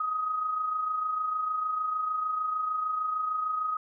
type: tone with amplitude modulation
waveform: sine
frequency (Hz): 1257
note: D#6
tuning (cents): +17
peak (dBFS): -25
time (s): 0-3.77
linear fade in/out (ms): 5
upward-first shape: sine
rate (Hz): 26.6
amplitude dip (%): 45
effects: none